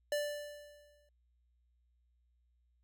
square tone with exponential decay, 587.3 Hz, D5, in tune, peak -31 dBFS, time 0.12-1.09 s, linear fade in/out 2 ms, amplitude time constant 210 ms, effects added 60 Hz sine -70 dBFS peak until 2.83 s

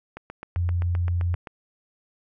click train, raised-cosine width 0.5 ms, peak -21 dBFS, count 11, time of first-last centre 0.17-1.472 s, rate 7.68 Hz
sine tone, 87.31 Hz, F2, in tune, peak -21 dBFS, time 0.56-1.35 s, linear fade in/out 5 ms
effects none

